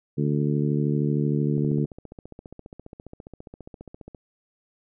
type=harmonic tone; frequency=73 Hz; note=D2; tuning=10 cents flat; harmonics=2 / 3 / 4 / 5 / 6; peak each=-23 / -27 / -29 / -31 / -33 dBFS; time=0.17-1.86 s; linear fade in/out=20 ms
type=click train; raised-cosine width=2 ms; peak=-27 dBFS; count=39; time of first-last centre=1.58-4.148 s; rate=14.8 Hz
effects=none